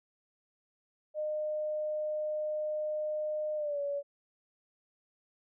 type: tone with pitch glide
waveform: sine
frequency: 610 to 569.2 Hz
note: D#5 to C#5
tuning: -34 to +46 cents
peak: -31 dBFS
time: 1.14-4.03 s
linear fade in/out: 50 ms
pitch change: -120 cents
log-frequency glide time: 3.56-3.8 s
effects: none